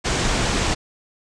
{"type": "low-pass noise", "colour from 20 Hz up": "pink", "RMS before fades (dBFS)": -21, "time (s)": [0.04, 0.75], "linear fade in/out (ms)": 20, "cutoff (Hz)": 8300, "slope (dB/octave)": 48, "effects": []}